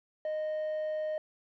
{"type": "tone with quantisation", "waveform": "triangle", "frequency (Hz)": 618, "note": "D#5", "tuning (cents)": -12, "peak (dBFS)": -29, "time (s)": [0.25, 1.18], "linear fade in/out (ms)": 2, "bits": 9, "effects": ["low-pass 3000 Hz 12 dB/octave"]}